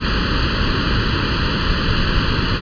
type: noise with comb filter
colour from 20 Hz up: pink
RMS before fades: -17 dBFS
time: 0-2.61 s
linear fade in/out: 50 ms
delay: 0.68 ms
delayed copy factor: +0.95
effects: resampled to 11025 Hz